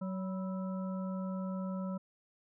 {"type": "harmonic tone with a mistuned harmonic", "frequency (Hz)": 187.8, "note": "F#3", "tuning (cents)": 26, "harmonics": [1, 3, 5, 7], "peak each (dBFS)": [-35, -44, -50, -50], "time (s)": [0.01, 1.98], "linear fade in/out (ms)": 10, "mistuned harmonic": 5, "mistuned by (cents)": 79, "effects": []}